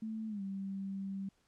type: tone with pitch glide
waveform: sine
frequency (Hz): 219.9 to 194.78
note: A3 to G3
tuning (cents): -1 to -11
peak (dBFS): -37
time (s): 0.02-1.29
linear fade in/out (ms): 5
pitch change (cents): -210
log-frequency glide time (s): 0.28-0.42
effects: pink hiss -74 dBFS RMS until 1.47 s + low-pass 9000 Hz 12 dB/octave